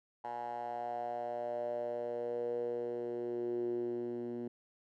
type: tone with band-pass filter sweep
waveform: 10% pulse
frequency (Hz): 119.8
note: A#2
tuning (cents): +48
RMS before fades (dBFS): -38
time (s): 0.24-4.48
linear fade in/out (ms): 5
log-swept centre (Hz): 870 to 290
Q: 6
effects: none